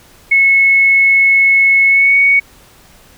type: tone with pitch glide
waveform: sine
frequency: 2192 to 2230 Hz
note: C#7 to C#7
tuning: -20 to +10 cents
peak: -6 dBFS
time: 0.31-2.4 s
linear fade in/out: 10 ms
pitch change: +30 cents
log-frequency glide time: 1.87-2.17 s
effects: pink hiss -44 dBFS RMS until 3.17 s